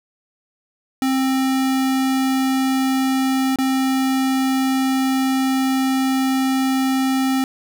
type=tone with dropouts; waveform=square; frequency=264.3 Hz; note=C4; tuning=18 cents sharp; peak=-17 dBFS; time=1.02-7.44 s; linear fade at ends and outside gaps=1 ms; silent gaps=3.559-3.586 s; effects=none